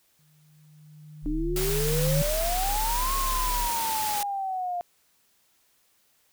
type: tone with exponential growth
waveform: sine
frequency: 152.2 Hz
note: D#3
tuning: 38 cents flat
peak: -21 dBFS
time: 0.19-2.22 s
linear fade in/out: 2 ms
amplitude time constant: 440 ms
type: tone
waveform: sine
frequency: 35.06 Hz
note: C#1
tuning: 20 cents sharp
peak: -28 dBFS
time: 1.22-3.7 s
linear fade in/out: 50 ms
type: exponential two-way sweep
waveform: sine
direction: up then down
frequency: 293.7 to 1093 to 698 Hz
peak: -27 dBFS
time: 1.26-4.81 s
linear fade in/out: 0 ms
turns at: 3.14 s
type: noise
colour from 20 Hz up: white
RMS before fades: -31 dBFS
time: 1.56-4.23 s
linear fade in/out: 2 ms
effects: white hiss -66 dBFS RMS until 6.32 s